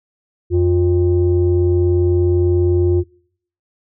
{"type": "tone pair together", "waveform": "sine", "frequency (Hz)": [88.28, 353.1], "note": ["F2", "F4"], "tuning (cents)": [19, 19], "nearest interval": "2 octaves", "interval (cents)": 2400, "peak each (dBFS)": -13, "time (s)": [0.5, 3.04], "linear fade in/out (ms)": 50, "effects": ["noise-tail reverb RT60 0.6 s tail -23 dB re dry", "tanh soft clip ceiling -6 dBFS"]}